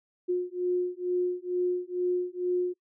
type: beating tone pair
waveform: sine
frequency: 358.1 / 360.3 Hz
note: F4 / F#4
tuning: +43 / -46 cents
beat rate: 2.2 Hz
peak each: -29 dBFS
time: 0.28-2.74 s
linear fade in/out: 20 ms
effects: noise-tail reverb RT60 0.1 s tail -24 dB re dry